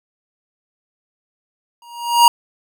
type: tone with exponential growth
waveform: square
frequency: 946 Hz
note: A#5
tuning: 25 cents sharp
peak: -4 dBFS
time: 1.82-2.28 s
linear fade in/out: 2 ms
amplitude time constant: 99 ms
effects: none